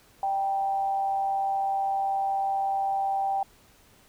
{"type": "tone with amplitude modulation", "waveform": "sine", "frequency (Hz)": 783, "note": "G5", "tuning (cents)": -2, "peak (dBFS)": -22, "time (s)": [0.23, 3.43], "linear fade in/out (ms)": 2, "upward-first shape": "sine", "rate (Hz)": 175, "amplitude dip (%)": 40, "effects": ["pink hiss -58 dBFS RMS until 4.08 s"]}